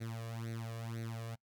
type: tone with flanger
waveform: sawtooth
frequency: 114.2 Hz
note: A#2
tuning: 35 cents flat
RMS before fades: -42 dBFS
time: 0-1.36 s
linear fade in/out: 20 ms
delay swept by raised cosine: 0.48 to 1.78 ms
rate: 2 Hz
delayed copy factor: +0.85
effects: noise-tail reverb RT60 0.1 s tail -24 dB re dry